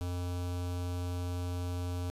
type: tone with notch filter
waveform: square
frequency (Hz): 88.8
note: F2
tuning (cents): +29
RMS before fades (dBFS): -35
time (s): 0.01-2.1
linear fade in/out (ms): 0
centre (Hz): 1900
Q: 1.6
effects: resampled to 32000 Hz + 10-bit